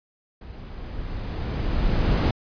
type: noise with level ramp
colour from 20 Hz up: brown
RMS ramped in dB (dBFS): -40 to -17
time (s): 0.41-2.31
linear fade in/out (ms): 5
effects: resampled to 11025 Hz